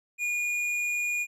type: tone with hard clipping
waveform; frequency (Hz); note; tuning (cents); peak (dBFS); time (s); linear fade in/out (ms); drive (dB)
sine; 2438; D#7; -36; -28; 0.18-1.27; 50; 8
effects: none